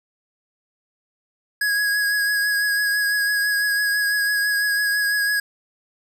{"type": "tone with vibrato", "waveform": "square", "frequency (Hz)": 1661.2, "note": "G#6", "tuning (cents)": 0, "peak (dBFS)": -19, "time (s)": [1.61, 5.4], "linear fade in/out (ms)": 5, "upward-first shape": "triangle", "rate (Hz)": 6, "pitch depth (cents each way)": 26, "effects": []}